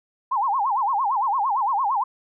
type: tone with vibrato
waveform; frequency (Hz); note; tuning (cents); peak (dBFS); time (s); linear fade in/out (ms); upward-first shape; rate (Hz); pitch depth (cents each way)
sine; 932.3; A#5; 0; -19; 0.31-2.04; 10; sine; 8.8; 280
effects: none